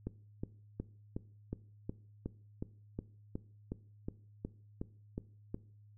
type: click train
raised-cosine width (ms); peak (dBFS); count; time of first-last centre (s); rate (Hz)
3; -25; 16; 0.07-5.544; 2.74
effects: noise-tail reverb RT60 0.5 s tail -19 dB re dry + added 104 Hz sine -57 dBFS peak until 5.97 s